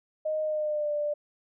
sine tone with pitch glide, 620 to 591.3 Hz, D#5 to D5, -6 to +12 cents, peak -26 dBFS, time 0.25-1.14 s, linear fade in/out 10 ms, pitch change -82 cents, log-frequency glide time 0.42-0.92 s, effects none

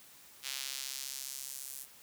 sawtooth tone with high-pass filter sweep, 134.7 Hz, C#3, 49 cents flat, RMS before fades -42 dBFS, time 0.42-1.87 s, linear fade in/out 50 ms, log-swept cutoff 3200 to 9800 Hz, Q 1, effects white hiss -57 dBFS RMS until 2.02 s + high-pass 60 Hz 12 dB/octave

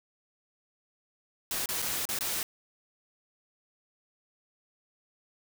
white noise with dropouts, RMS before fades -32 dBFS, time 1.51-2.43 s, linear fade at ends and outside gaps 1 ms, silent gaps 1.658-1.689 / 1.819-1.823 / 2.054-2.089 / 2.188-2.208 s, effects none

